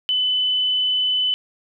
sine tone, 3010 Hz, F#7, 29 cents sharp, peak -17 dBFS, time 0.09-1.34 s, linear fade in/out 0 ms, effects none

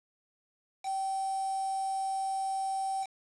sine tone with quantisation, 773 Hz, G5, 24 cents flat, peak -30 dBFS, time 0.83-3.07 s, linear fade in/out 50 ms, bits 7, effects resampled to 24000 Hz

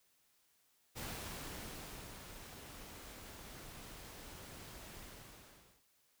pink noise with ADSR envelope, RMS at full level -44 dBFS, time 0.95-5.84 s, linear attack 29 ms, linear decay 1200 ms, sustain -8 dB, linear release 860 ms, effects white hiss -74 dBFS RMS until 6.2 s

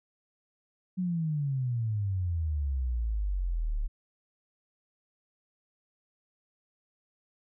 sine exponential sweep, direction down, 187.5 to 34.65 Hz, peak -27 dBFS, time 0.97-3.88 s, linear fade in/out 20 ms, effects none

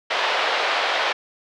pink band-pass noise, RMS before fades -22 dBFS, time 0.1-1.13 s, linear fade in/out 10 ms, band 540 to 4000 Hz, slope 24 dB/octave, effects none

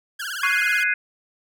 sawtooth tone with vibrato, 1519 Hz, F#6, 45 cents sharp, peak -24 dBFS, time 0.19-0.84 s, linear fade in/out 10 ms, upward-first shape triangle, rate 18 Hz, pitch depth 210 cents each way
triangle tone with exponential decay, 1113 Hz, C#6, 7 cents sharp, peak -19 dBFS, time 0.43-0.69 s, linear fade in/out 5 ms, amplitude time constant 55 ms
sine chord, Ab dominant seventh, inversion third, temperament equal, 1480 / 1661.2 / 2093 / 2489 Hz, Gb6 / Ab6 / C7 / Eb7, 0 / 0 / 0 / 0 cents, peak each -24 dBFS, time 0.43-0.94 s, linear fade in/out 5 ms
effects none

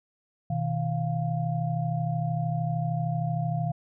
sine tone cluster, 125.6 / 158.7 / 698 Hz, B2 / D#3 / F5, +30 / +35 / -1 cents, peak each -29 / -28 / -33 dBFS, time 0.5-3.72 s, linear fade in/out 5 ms, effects none

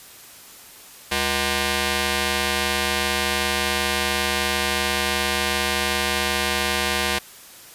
5% pulse ring-modulated tone, 277.2 Hz, C#4, in tune, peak -6 dBFS, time 1.11-7.19 s, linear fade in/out 10 ms, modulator 1310 Hz, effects white hiss -44 dBFS RMS until 7.74 s + resampled to 32000 Hz

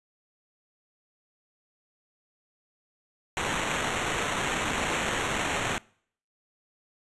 blue noise with sample-and-hold, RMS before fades -29 dBFS, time 3.37-5.78 s, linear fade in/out 0 ms, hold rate 4900 Hz, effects noise-tail reverb RT60 0.6 s tail -25 dB re dry + resampled to 24000 Hz

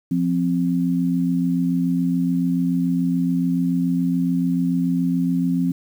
sine tone pair together, 174.6 / 261.6 Hz, F3 / C4, 0 / 0 cents, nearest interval perfect fifth, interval 700 cents, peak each -20 dBFS, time 0.11-5.72 s, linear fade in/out 5 ms, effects 8-bit

